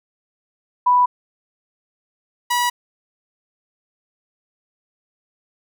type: tone pair in turn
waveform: sine / sawtooth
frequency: 987.8 / 971.4 Hz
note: B5 / B5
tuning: 0 / -29 cents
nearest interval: unison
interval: 29 cents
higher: first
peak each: -11 / -13 dBFS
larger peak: first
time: 0.86-1.06 / 2.5-2.7 s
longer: neither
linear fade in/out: 10 ms
effects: none